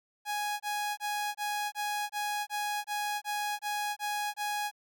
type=tone bursts; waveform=sawtooth; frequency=830.6 Hz; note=G#5; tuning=in tune; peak=-27 dBFS; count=12; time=0.25-4.714 s; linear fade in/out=50 ms; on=350 ms; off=24 ms; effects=none